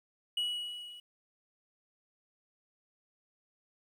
triangle tone with level ramp, 2924 Hz, F#7, 21 cents flat, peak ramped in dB -27 to -46 dBFS, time 0.37-1 s, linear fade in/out 5 ms, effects 11-bit

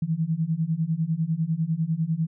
sine beating tone pair, 156.6 / 166.6 Hz, D#3 / E3, +11 / +19 cents, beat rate 10 Hz, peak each -26 / -25 dBFS, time 0.02-2.27 s, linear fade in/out 5 ms, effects none

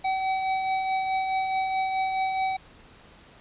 square tone with tremolo, 762 Hz, G5, 49 cents flat, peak -23 dBFS, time 0.04-2.57 s, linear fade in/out 10 ms, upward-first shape triangle, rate 4.7 Hz, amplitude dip 40%, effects pink hiss -52 dBFS RMS until 3.4 s + resampled to 8000 Hz

